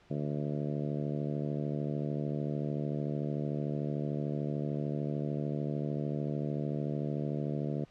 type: harmonic tone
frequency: 73.42 Hz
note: D2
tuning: in tune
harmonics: 2 / 3 / 4 / 5 / 6 / 7 / 8 / 9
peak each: -34 / -38 / -40 / -42 / -44 / -45 / -46 / -47 dBFS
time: 0.1-7.85 s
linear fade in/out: 10 ms
effects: pink hiss -62 dBFS RMS until 7.9 s + low-pass 4000 Hz 12 dB/octave